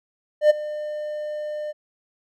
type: tone with ADSR envelope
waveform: triangle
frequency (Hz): 602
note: D5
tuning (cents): +43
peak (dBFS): -7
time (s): 0.41-1.73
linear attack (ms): 91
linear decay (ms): 16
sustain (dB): -18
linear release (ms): 28
effects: none